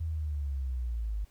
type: linear sweep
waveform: sine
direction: down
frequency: 82.41 to 49.75 Hz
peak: -30 dBFS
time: 0-1.25 s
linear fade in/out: 10 ms
effects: pink hiss -66 dBFS RMS until 1.3 s